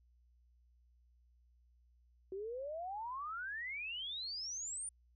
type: exponential sweep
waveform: sine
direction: up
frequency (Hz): 370.9 to 9397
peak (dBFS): -40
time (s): 2.32-4.89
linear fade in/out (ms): 2
effects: added 60 Hz sine -66 dBFS peak until 5.15 s